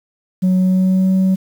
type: tone with pitch glide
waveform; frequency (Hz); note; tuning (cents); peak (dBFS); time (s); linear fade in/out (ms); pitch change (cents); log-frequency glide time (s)
sine; 185 to 188.78; F#3 to F#3; 0 to +35; -8; 0.42-1.36; 20; +35; 0.56-1.13
effects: tanh soft clip ceiling -10 dBFS + 7-bit